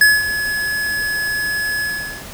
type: tone with ADSR envelope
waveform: square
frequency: 1700 Hz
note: G#6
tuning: 40 cents sharp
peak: -7 dBFS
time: 0.01-2.25 s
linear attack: 3 ms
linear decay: 210 ms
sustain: -12 dB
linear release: 430 ms
effects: pink hiss -34 dBFS RMS until 2.33 s